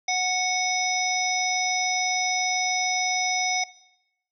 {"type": "harmonic tone", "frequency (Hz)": 737, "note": "F#5", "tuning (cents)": -7, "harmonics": [1, 3, 5, 7, 8], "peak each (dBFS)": [-26, -26, -34, -30, -30], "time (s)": [0.08, 3.64], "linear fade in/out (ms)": 5, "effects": ["noise-tail reverb RT60 0.9 s tail -20 dB re dry"]}